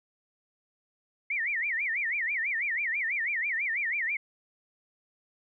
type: tone with vibrato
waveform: sine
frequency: 2071 Hz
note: C7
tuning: 18 cents flat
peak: -27 dBFS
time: 1.3-4.17 s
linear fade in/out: 5 ms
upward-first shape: sine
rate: 6.1 Hz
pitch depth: 260 cents each way
effects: none